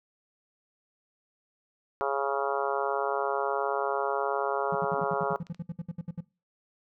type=harmonic tone; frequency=138.59 Hz; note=C#3; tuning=in tune; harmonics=3 / 4 / 5 / 6 / 7 / 8 / 9 / 10; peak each=-32 / -33 / -34 / -35 / -35 / -36 / -37 / -37 dBFS; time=2.01-5.36 s; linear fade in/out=0 ms
type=tone bursts; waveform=triangle; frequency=170 Hz; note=F3; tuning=46 cents flat; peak=-29 dBFS; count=16; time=4.72-6.207 s; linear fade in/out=5 ms; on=32 ms; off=65 ms
type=tone with exponential growth; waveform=sine; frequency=271.8 Hz; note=C#4; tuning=34 cents flat; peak=-36 dBFS; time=4.91-5 s; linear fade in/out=5 ms; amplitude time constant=18 ms
type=clicks; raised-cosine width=0.2 ms; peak=-33 dBFS; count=2; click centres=5.468 / 5.546 s
effects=noise-tail reverb RT60 0.3 s tail -21 dB re dry